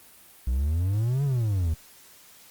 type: exponential two-way sweep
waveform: triangle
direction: up then down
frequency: 59.1 to 144.7 to 76.3 Hz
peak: -20 dBFS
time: 0.47-1.74 s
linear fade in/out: 5 ms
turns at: 1.24 s
effects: white hiss -52 dBFS RMS until 2.5 s + Opus 32 kbps